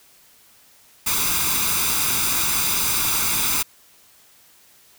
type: noise with comb filter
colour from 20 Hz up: white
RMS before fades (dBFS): -21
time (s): 1.06-3.63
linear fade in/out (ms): 10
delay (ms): 0.82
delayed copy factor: +0.65
effects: white hiss -53 dBFS RMS until 4.98 s